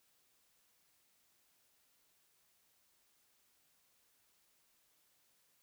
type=silence; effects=white hiss -74 dBFS RMS until 5.62 s